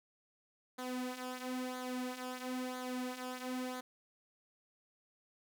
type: tone with flanger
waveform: sawtooth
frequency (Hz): 253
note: B3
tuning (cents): +42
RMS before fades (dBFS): -41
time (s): 0.78-3.81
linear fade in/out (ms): 10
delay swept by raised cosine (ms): 0.37 to 4.47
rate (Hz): 1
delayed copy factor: -0.65
effects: none